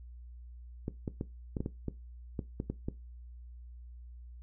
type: clicks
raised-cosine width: 3 ms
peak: -21 dBFS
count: 11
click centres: 0.881 / 1.078 / 1.211 / 1.568 / 1.605 / 1.661 / 1.883 / 2.392 / 2.601 / 2.7 / 2.885 s
effects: noise-tail reverb RT60 0.2 s tail -17 dB re dry + added 60 Hz sine -46 dBFS peak until 4.42 s